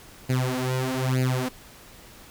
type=tone with flanger; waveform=sawtooth; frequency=128.8 Hz; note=C3; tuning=27 cents flat; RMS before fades=-25 dBFS; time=0.29-1.49 s; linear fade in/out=10 ms; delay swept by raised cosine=0.43 to 5.73 ms; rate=1.1 Hz; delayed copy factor=+1; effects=pink hiss -48 dBFS RMS until 2.3 s